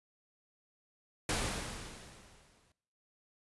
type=noise with exponential decay; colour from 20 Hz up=pink; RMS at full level=-31 dBFS; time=1.29-2.72 s; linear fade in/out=2 ms; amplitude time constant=310 ms; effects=noise-tail reverb RT60 0.8 s tail -20 dB re dry + resampled to 24000 Hz